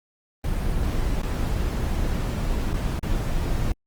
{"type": "noise with dropouts", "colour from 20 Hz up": "brown", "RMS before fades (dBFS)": -24, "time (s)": [0.44, 3.72], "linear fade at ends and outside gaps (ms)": 2, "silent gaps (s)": [[1.218, 1.231], [2.732, 2.74], [2.992, 3.029]], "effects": ["Opus 24 kbps"]}